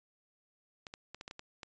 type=clicks; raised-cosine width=0.2 ms; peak=-27 dBFS; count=8; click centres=0.868 / 0.939 / 1.146 / 1.211 / 1.279 / 1.311 / 1.394 / 1.632 s; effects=resampled to 16000 Hz